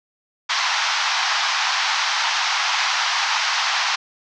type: band-pass noise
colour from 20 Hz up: pink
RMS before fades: -21 dBFS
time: 0.49-3.96 s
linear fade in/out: 10 ms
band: 800 to 6000 Hz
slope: 48 dB/octave
effects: none